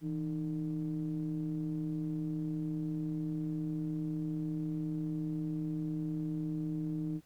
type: ring-modulated tone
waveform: triangle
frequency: 72.6 Hz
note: D2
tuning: 19 cents flat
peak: -28 dBFS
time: 0.01-7.21 s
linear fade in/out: 50 ms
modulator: 235 Hz
effects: pink hiss -68 dBFS RMS until 7.25 s